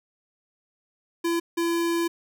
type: tone bursts at uneven times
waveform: square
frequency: 338 Hz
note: E4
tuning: 43 cents sharp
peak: -23 dBFS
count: 2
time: 1.24-1.4 / 1.57-2.08 s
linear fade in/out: 10 ms
effects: none